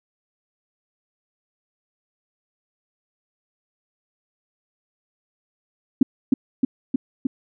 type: tone with echo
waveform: sine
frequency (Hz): 261.6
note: C4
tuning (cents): 0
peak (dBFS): -9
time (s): 6.01-6.03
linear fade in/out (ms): 5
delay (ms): 310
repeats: 4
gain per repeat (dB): -2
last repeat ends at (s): 7.27
effects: none